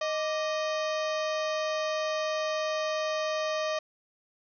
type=harmonic tone with a mistuned harmonic; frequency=622.3 Hz; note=D#5; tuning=in tune; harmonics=1 / 2 / 3 / 4 / 5 / 6 / 7 / 8 / 9 / 10; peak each=-29 / -35 / -39 / -41 / -43 / -45 / -46 / -47 / -48 / -49 dBFS; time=0.01-3.79 s; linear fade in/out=5 ms; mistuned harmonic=2; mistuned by=-100 cents; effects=none